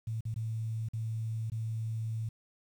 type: tone with dropouts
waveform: sine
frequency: 111.8 Hz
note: A2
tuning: 28 cents sharp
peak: -32 dBFS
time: 0.07-2.29 s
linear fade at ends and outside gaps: 5 ms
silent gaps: 0.208-0.252 / 0.342-0.36 / 0.887-0.934 / 1.5-1.518 s
effects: 10-bit